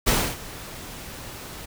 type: noise with ADSR envelope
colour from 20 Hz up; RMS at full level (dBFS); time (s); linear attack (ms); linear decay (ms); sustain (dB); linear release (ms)
pink; -19; 0.06-1.66; 19; 280; -19; 13
effects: none

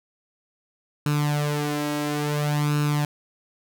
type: tone with flanger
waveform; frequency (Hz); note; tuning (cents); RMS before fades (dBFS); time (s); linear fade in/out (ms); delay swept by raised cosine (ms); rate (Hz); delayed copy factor
sawtooth; 147.7; D3; +10; -24; 1.06-3.05; 2; 0.74 to 3.14; 0.58; +0.7
effects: none

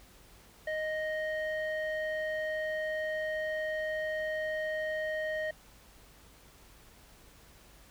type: tone with low-pass filter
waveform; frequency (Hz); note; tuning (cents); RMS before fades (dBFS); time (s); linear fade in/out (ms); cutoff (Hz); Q
square; 622.3; D#5; 0; -34; 0.67-5.51; 5; 2000; 2.2
effects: added 50 Hz sine -61 dBFS peak until 7.9 s + pink hiss -58 dBFS RMS until 7.9 s

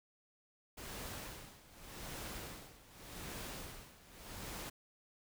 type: noise with tremolo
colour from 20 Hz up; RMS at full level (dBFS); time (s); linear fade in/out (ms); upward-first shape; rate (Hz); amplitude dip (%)
pink; -45; 0.77-4.7; 10; sine; 0.85; 85
effects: none

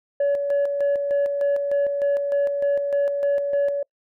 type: tone with tremolo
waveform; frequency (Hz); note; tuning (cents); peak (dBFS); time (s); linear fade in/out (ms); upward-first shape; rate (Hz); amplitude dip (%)
sine; 567; C#5; +39; -15; 0.2-3.83; 5; square; 3.3; 50
effects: noise-tail reverb RT60 0.1 s tail -26 dB re dry + tanh soft clip ceiling -16 dBFS

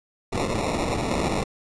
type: noise with sample-and-hold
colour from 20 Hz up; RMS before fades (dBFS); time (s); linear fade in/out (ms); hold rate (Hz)
white; -25; 0.32-1.44; 10; 1575
effects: resampled to 22050 Hz

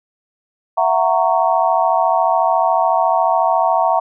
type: chord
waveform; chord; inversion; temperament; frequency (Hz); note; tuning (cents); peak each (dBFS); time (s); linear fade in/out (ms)
sine; F# dominant seventh; third; just; 666 / 740 / 925 / 1110; E5 / F#5 / A#5 / C#6; +18 / 0 / -14 / +2; -17 / -17 / -17 / -21; 0.77-4; 10
effects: none

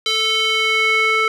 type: tone with band-pass filter sweep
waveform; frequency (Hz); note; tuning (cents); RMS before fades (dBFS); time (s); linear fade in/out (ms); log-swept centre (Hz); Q
square; 440; A4; 0; -17; 0.06-1.28; 2; 3600 to 1800; 3
effects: none

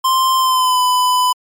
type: tone with pitch glide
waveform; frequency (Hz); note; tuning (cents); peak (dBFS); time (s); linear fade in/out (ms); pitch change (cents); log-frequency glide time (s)
square; 1046.5 to 1001.6; C6 to B5; 0 to +24; -12; 0.04-1.33; 10; -76; 0.37-0.8
effects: MP3 96 kbps

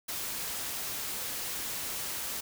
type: noise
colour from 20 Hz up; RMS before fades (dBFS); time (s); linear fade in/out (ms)
white; -36; 0.08-2.41; 10
effects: none

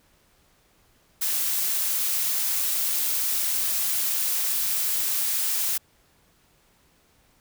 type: noise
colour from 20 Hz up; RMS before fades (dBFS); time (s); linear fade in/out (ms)
blue; -25; 1.21-5.78; 10
effects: pink hiss -62 dBFS RMS until 7.4 s

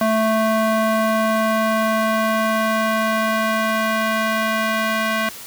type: tone with band-pass filter sweep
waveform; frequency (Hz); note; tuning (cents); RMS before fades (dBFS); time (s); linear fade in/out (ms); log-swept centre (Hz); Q
square; 220.2; A3; +2; -19; 0.01-5.29; 2; 830 to 1700; 0.97
effects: white hiss -36 dBFS RMS until 5.46 s + high-pass 60 Hz 12 dB/octave

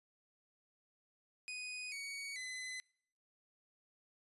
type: tone with pitch steps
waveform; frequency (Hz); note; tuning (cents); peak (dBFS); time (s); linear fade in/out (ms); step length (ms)
sawtooth; 2489 / 2243 / 2022; D#7 / C#7 / B6; 0 / +20 / +40; -39; 1.48-2.8; 0; 440
effects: noise-tail reverb RT60 0.6 s tail -24 dB re dry + resampled to 24000 Hz

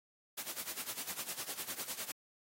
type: noise with tremolo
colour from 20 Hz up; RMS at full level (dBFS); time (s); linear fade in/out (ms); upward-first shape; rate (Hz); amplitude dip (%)
white; -39; 0.37-2.12; 10; sine; 9.9; 80
effects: high-pass 150 Hz 12 dB/octave + AAC 48 kbps

